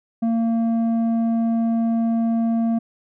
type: tone with low-pass filter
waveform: square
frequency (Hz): 228.8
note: A#3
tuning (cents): -32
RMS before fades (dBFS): -20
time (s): 0.22-2.79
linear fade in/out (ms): 10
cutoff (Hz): 500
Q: 1.8
effects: none